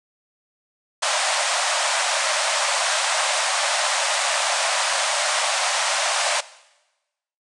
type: band-pass noise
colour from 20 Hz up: pink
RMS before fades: -22 dBFS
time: 1.02-6.41 s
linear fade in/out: 10 ms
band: 560 to 9600 Hz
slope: 96 dB/octave
effects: noise-tail reverb RT60 1.0 s tail -18 dB re dry